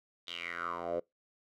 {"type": "tone with band-pass filter sweep", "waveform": "10% pulse", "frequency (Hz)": 85.9, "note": "F2", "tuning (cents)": -28, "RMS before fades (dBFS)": -38, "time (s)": [0.27, 1], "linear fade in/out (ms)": 10, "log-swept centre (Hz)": [3600, 510], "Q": 6.3, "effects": ["noise-tail reverb RT60 0.2 s tail -25 dB re dry"]}